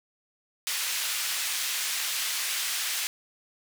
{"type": "band-pass noise", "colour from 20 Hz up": "pink", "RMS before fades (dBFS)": -30, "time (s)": [0.67, 3.07], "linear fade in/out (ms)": 0, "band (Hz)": [2200, 16000], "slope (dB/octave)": 12, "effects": []}